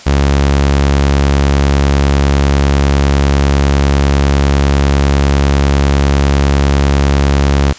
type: tone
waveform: sawtooth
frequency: 70 Hz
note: C#2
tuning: 18 cents sharp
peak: -4 dBFS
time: 0.06-7.73 s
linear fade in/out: 10 ms
effects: white hiss -34 dBFS RMS until 7.78 s + resampled to 16000 Hz